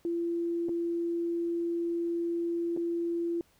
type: tone with dropouts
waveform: sine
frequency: 340.1 Hz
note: F4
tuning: 46 cents flat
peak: -28 dBFS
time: 0.05-3.41 s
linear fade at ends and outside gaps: 1 ms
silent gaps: 0.686-0.692 / 2.765-2.773 s
effects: pink hiss -66 dBFS RMS until 3.59 s